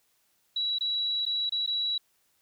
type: tone with dropouts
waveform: sine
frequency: 3908 Hz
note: B7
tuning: 19 cents flat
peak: -26 dBFS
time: 0.56-1.98 s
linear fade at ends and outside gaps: 5 ms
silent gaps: 0.786-0.808 / 1.254-1.263 / 1.495-1.521 / 1.664-1.674 s
effects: white hiss -70 dBFS RMS until 2.41 s